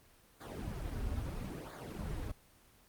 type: noise with flanger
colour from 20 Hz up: brown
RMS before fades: -40 dBFS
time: 0.4-2.32 s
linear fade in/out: 10 ms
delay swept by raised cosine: 0.35 to 6.05 ms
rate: 0.75 Hz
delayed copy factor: -1
effects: pink hiss -64 dBFS RMS until 2.88 s + Opus 24 kbps